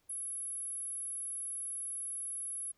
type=tone; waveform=sine; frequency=10780 Hz; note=E9; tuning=38 cents sharp; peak=-37 dBFS; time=0.09-2.72 s; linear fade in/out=10 ms; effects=pink hiss -75 dBFS RMS until 2.77 s